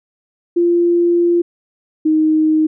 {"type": "tone pair in turn", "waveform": "sine", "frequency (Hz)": [345.5, 312.1], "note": ["F4", "D#4"], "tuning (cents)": [-19, 5], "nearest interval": "major second", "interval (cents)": 176, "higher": "first", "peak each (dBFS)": -10, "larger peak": "neither", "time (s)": [[0.56, 1.42], [2.05, 2.67]], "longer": "first", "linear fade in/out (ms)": 10, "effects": []}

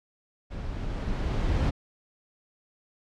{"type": "noise with level ramp", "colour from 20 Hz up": "brown", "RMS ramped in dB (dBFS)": [-36, -23], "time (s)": [0.5, 1.71], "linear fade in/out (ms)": 20, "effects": ["low-pass 5000 Hz 12 dB/octave"]}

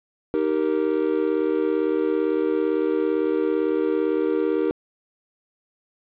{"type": "chord", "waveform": "triangle", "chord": "Eb major", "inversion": "none", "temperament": "just", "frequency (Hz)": [311.1, 388.9, 466.7], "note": ["Eb4", "G4", "Bb4"], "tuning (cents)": [0, -14, 2], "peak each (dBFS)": -22, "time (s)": [0.34, 4.71], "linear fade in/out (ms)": 0, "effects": ["resampled to 8000 Hz", "8-bit"]}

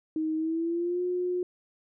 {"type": "tone with pitch glide", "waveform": "sine", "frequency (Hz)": [314.7, 359.4], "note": ["D#4", "F4"], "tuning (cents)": [20, 50], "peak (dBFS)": -26, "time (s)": [0.16, 1.43], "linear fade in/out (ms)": 2, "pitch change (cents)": 230, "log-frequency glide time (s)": [0.36, 1.02], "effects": []}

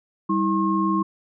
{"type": "tone cluster", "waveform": "sine", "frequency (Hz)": [196.4, 322.3, 1076], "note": ["G3", "E4", "C6"], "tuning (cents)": [4, -39, 48], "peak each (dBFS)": -23, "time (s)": [0.29, 1.03], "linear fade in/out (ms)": 10, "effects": []}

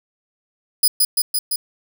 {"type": "tone with echo", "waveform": "5% pulse", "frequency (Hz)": 4978, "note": "D#8", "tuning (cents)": 0, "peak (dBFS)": -4, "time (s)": [0.83, 0.88], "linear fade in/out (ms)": 5, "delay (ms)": 170, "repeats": 4, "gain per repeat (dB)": -2, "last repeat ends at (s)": 1.56, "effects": []}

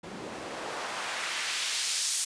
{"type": "noise with band-pass filter sweep", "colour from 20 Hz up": "white", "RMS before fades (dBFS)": -33, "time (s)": [0.03, 2.25], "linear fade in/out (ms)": 10, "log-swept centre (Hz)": [230, 7900], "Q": 0.87, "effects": ["resampled to 22050 Hz"]}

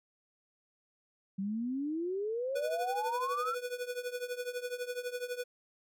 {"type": "exponential sweep", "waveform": "sine", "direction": "up", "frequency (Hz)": [188.7, 1388], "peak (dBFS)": -32, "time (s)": [1.38, 3.55], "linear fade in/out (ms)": 10}
{"type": "tone with tremolo", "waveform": "square", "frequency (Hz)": 492.2, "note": "B4", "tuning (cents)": -6, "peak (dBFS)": -33, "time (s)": [2.55, 5.44], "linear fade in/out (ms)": 10, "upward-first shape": "triangle", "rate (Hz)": 12, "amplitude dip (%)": 90}
{"effects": []}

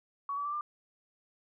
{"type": "tone with pitch steps", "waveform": "sine", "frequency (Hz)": [1124, 1147, 1170.4, 1194.3], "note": ["C#6", "D6", "D6", "D6"], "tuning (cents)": [24, -41, -6, 29], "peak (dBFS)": -32, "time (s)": [0.29, 0.61], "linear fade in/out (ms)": 2, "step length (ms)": 80, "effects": []}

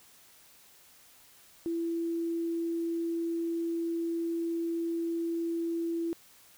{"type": "tone", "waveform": "sine", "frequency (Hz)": 334.6, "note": "E4", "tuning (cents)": 26, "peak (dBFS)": -29, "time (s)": [1.66, 6.13], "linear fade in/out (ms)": 0, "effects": ["white hiss -58 dBFS RMS until 6.57 s"]}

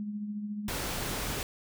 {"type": "tone with tremolo", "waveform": "sine", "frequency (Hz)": 208.2, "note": "G#3", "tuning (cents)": 5, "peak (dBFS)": -31, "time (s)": [0, 0.69], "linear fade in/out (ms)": 0, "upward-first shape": "triangle", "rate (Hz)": 14, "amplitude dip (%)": 50}
{"type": "noise", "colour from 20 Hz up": "pink", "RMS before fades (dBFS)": -34, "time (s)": [0.68, 1.43], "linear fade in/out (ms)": 2}
{"effects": []}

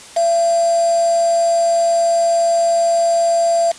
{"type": "tone with quantisation", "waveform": "sine", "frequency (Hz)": 675, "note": "E5", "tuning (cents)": 41, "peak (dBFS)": -12, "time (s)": [0.16, 3.72], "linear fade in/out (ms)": 10, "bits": 4, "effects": ["white hiss -38 dBFS RMS until 3.78 s", "resampled to 22050 Hz"]}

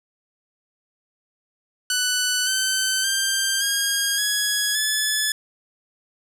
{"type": "tone with pitch steps", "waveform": "10% pulse", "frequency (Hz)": [1491, 1534.7, 1579.7, 1625.9, 1673.6, 1722.6], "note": ["F#6", "G6", "G6", "G#6", "G#6", "A6"], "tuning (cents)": [13, -37, 13, -37, 13, -37], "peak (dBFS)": -11, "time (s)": [1.9, 5.32], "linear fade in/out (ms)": 2, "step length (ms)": 570, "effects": []}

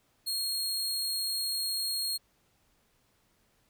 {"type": "tone", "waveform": "sawtooth", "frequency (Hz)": 4266, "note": "C8", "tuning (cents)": 33, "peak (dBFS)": -27, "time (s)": [0.26, 2.18], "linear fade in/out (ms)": 20, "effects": ["pink hiss -70 dBFS RMS until 3.69 s"]}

